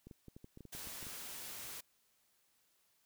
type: clicks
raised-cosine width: 3 ms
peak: -39 dBFS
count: 12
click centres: 0.07 / 0.112 / 0.283 / 0.365 / 0.444 / 0.574 / 0.607 / 0.653 / 0.75 / 0.872 / 1.028 / 1.068 s
type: noise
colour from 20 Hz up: white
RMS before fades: -47 dBFS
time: 0.72-1.81 s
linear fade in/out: 10 ms
effects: white hiss -75 dBFS RMS until 3.05 s